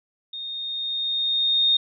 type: tone with level ramp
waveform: sine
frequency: 3686 Hz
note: A#7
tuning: 20 cents flat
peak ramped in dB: -31 to -15 dBFS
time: 0.33-1.77 s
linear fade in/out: 5 ms
effects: none